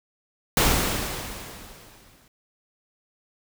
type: noise with exponential decay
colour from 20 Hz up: pink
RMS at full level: -18 dBFS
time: 0.57-2.28 s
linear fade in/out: 2 ms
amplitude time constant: 370 ms
effects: none